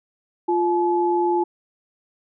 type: tone pair together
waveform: sine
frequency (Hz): 349.5 / 857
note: F4 / A5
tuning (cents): +1 / -46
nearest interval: octave + major third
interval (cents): 1553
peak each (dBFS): -19 / -21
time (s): 0.48-1.44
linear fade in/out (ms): 10
effects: none